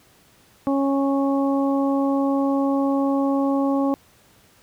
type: harmonic tone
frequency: 275.6 Hz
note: C#4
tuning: 10 cents flat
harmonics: 1 / 2 / 3 / 4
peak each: -19 / -25 / -29 / -31 dBFS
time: 0.67-3.94 s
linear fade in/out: 0 ms
effects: pink hiss -55 dBFS RMS until 4.62 s + high-pass 60 Hz 12 dB/octave